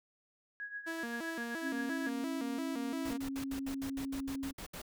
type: tone with tremolo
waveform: sine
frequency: 1661.2 Hz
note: G#6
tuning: in tune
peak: -37 dBFS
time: 0.6-2.09 s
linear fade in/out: 0 ms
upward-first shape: triangle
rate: 7.7 Hz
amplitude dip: 80%
type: tone with vibrato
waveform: sawtooth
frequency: 277.2 Hz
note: C#4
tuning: in tune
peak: -35 dBFS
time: 0.86-3.18 s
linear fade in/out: 20 ms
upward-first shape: square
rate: 2.9 Hz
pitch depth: 290 cents each way
type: tone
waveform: sine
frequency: 271.6 Hz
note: C#4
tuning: 35 cents flat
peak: -36 dBFS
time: 1.61-4.53 s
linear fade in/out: 50 ms
type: noise bursts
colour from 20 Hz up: pink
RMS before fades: -45 dBFS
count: 12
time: 3.05-4.818 s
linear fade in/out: 5 ms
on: 85 ms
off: 68 ms
effects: none